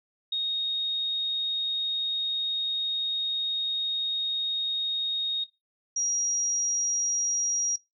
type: tone pair in turn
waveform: sine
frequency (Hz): 3729 / 5716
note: A#7 / F8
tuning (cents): 0 / +39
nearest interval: perfect fifth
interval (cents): 739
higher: second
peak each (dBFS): -25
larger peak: neither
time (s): 0.32-5.44 / 5.96-7.76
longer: first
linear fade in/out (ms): 5
effects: noise-tail reverb RT60 0.2 s tail -18 dB re dry